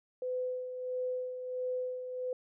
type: tone with tremolo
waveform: sine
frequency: 505 Hz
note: B4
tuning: 39 cents sharp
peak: -31 dBFS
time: 0.22-2.33 s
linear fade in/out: 2 ms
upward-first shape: sine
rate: 1.5 Hz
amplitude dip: 55%
effects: none